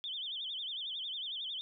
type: tone with vibrato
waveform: sine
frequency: 3322 Hz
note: G#7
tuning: in tune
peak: -37 dBFS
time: 0.04-1.61 s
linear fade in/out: 0 ms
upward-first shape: sine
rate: 11 Hz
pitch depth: 170 cents each way
effects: none